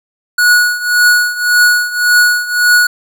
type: tone with tremolo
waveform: square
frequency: 1460 Hz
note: F#6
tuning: 24 cents flat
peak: -5 dBFS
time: 0.38-2.87 s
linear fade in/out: 5 ms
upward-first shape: triangle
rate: 1.8 Hz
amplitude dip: 85%
effects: none